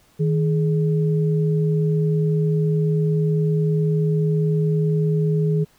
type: tone pair together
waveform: sine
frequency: 157.1 / 419.1 Hz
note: D#3 / G#4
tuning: +17 / +16 cents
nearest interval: octave + perfect fourth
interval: 1699 cents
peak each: -17 / -24 dBFS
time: 0.19-5.65 s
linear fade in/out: 20 ms
effects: pink hiss -57 dBFS RMS until 5.78 s